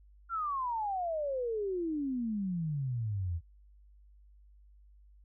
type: exponential sweep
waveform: sine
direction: down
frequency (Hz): 1396.9 to 79.6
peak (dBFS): -31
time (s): 0.29-3.41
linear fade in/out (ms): 50
effects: added 50 Hz sine -56 dBFS peak until 5.24 s